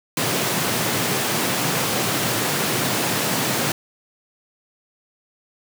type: high-pass noise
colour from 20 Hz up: pink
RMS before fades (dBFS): -22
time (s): 0.17-3.72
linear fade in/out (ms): 2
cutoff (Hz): 110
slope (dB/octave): 48
effects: none